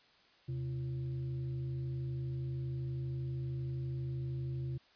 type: tone with frequency modulation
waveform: sine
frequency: 130.81 Hz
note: C3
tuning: in tune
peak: -35 dBFS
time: 0.48-4.78 s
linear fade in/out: 10 ms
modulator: 209 Hz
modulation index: 0.43
effects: white hiss -65 dBFS RMS until 4.95 s + resampled to 11025 Hz